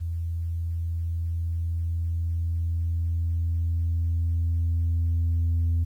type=tone with level ramp; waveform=sine; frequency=83.7 Hz; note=E2; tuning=27 cents sharp; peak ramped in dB=-26 to -18 dBFS; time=0-5.85 s; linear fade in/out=20 ms; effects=tanh soft clip ceiling -19 dBFS + 10-bit